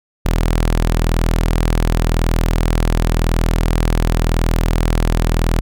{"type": "tone", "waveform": "sawtooth", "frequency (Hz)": 40.93, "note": "E1", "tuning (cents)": -12, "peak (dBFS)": -9, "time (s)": [0.25, 5.61], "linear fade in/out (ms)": 10, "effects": []}